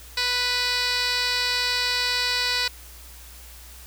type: tone with band-pass filter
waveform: 15% pulse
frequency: 493.9 Hz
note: B4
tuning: in tune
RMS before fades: -24 dBFS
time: 0.17-2.68 s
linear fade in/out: 5 ms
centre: 3700 Hz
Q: 3.6
effects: added 60 Hz sine -44 dBFS peak until 3.86 s + white hiss -46 dBFS RMS until 3.86 s